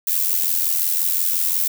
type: noise with amplitude modulation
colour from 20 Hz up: violet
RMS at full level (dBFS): -17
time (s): 0.07-1.68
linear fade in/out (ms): 5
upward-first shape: sine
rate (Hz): 85.7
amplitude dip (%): 65
effects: none